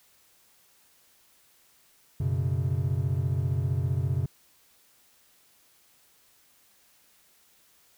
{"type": "chord", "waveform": "triangle", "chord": "F# suspended fourth", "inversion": "none", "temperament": "equal", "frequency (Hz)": [92.5, 123.47, 138.59], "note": ["F#2", "B2", "C#3"], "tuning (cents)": [0, 0, 0], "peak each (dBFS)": -27, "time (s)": [2.2, 4.26], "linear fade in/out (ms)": 5, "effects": ["white hiss -62 dBFS RMS until 7.97 s"]}